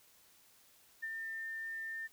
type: tone with ADSR envelope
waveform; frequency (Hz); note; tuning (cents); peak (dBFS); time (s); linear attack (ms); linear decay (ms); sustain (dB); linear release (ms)
sine; 1801; A6; +40; -36; 1.02-2.08; 17; 40; -3; 24
effects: white hiss -65 dBFS RMS until 2.12 s